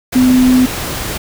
sine tone in noise, 254.1 Hz, B3, 49 cents sharp, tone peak -6 dBFS, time 0.15-0.66 s, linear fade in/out 10 ms, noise pink, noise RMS -21 dBFS, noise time 0.12-1.18 s, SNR +12 dB, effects none

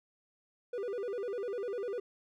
triangle tone with vibrato, 440 Hz, A4, in tune, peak -32 dBFS, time 0.73-2 s, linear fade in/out 5 ms, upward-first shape square, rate 10 Hz, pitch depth 180 cents each way, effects none

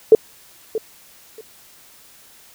sine tone with echo, 440 Hz, A4, in tune, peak -3 dBFS, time 0.12-0.15 s, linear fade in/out 2 ms, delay 630 ms, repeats 2, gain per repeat -15 dB, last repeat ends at 1.41 s, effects white hiss -48 dBFS RMS until 2.54 s

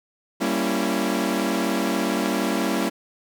sawtooth chord, G diminished seventh, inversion none, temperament equal with one note detuned, 196 / 233.1 / 277.2 / 334.2 Hz, G3 / Bb3 / Db4 / Fb4, 0 / 0 / 0 / +24 cents, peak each -23 dBFS, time 0.4-2.9 s, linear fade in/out 20 ms, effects none

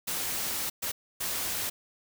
white noise bursts at uneven times, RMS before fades -32 dBFS, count 3, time 0.07-0.7 / 0.82-0.92 / 1.2-1.7 s, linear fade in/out 10 ms, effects none

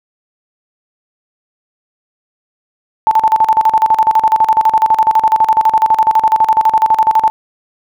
sine tone with tremolo, 879 Hz, A5, 2 cents flat, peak -5 dBFS, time 3.07-7.3 s, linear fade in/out 0 ms, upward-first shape square, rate 12 Hz, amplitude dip 80%, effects none

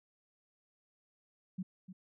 sine tone with echo, 185.3 Hz, F#3, 3 cents sharp, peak -35 dBFS, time 1.58-1.63 s, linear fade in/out 10 ms, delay 300 ms, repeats 1, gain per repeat -11 dB, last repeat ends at 1.93 s, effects none

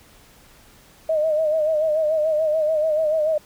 sine tone with vibrato, 622.3 Hz, D#5, in tune, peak -17 dBFS, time 1.09-3.38 s, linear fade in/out 5 ms, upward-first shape sine, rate 6.9 Hz, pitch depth 63 cents each way, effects pink hiss -51 dBFS RMS until 3.45 s

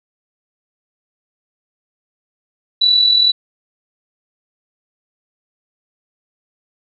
sine tone with amplitude modulation, 3951 Hz, B7, in tune, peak -7 dBFS, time 2.81-3.32 s, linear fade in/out 10 ms, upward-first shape sine, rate 41.5 Hz, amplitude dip 50%, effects none

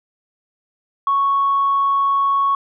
sine tone, 1108 Hz, C#6, 1 cent flat, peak -13 dBFS, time 1.07-2.55 s, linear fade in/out 2 ms, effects tanh soft clip ceiling -9 dBFS

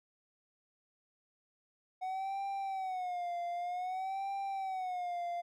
triangle tone with vibrato, 740 Hz, F#5, in tune, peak -33 dBFS, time 2.01-5.42 s, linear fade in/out 20 ms, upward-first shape sine, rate 0.53 Hz, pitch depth 110 cents each way, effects none

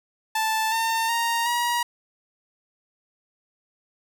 sawtooth tone with pitch steps, 880 / 904.7 / 930.2 / 956.3 Hz, A5 / A5 / A#5 / A#5, 0 / +48 / -4 / +44 cents, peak -18 dBFS, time 0.35-1.83 s, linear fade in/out 5 ms, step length 370 ms, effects none

